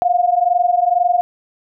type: tone pair together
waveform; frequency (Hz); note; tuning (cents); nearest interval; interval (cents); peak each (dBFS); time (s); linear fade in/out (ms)
sine; 698.5 / 720.6; F5 / F#5; 0 / -46; minor second; 54; -15; 0.02-1.21; 0
effects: none